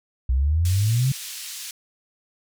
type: exponential sweep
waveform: sine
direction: up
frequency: 61 to 138.5 Hz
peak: -17 dBFS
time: 0.29-1.12 s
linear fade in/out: 5 ms
type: band-pass noise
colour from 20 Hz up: white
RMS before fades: -35 dBFS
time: 0.65-1.71 s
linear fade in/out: 2 ms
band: 2600 to 9700 Hz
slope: 12 dB/octave
effects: none